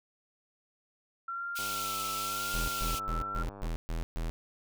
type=tone with vibrato; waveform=sine; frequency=1357 Hz; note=E6; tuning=50 cents sharp; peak=-34 dBFS; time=1.28-3.43 s; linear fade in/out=5 ms; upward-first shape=sine; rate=0.97 Hz; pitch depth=46 cents each way
type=high-pass noise; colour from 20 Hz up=pink; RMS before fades=-38 dBFS; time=1.55-3 s; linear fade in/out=20 ms; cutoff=2400 Hz; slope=48 dB/octave
type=click train; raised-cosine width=1 ms; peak=-32 dBFS; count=209; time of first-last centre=1.59-3.67 s; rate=100 Hz
type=tone bursts; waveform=square; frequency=41 Hz; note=E1; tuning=9 cents flat; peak=-32 dBFS; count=7; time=2.54-4.3 s; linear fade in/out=0 ms; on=140 ms; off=130 ms
effects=none